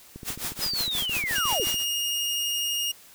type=click train; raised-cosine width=3 ms; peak=-26 dBFS; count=23; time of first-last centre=0.16-1.743 s; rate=13.9 Hz
type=noise with tremolo; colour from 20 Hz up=white; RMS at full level=-29 dBFS; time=0.24-1.85 s; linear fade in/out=50 ms; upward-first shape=triangle; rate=5.7 Hz; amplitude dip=100%
type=linear sweep; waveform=sine; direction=down; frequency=5130 to 280 Hz; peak=-26 dBFS; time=0.61-1.65 s; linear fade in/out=20 ms
type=tone; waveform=sawtooth; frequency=2848 Hz; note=F7; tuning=33 cents sharp; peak=-22 dBFS; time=1.35-2.92 s; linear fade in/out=10 ms
effects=white hiss -51 dBFS RMS until 3.14 s